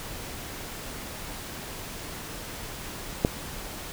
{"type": "click", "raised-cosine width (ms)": 2, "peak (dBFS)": -6, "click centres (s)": 3.249, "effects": ["pink hiss -38 dBFS RMS until 3.92 s"]}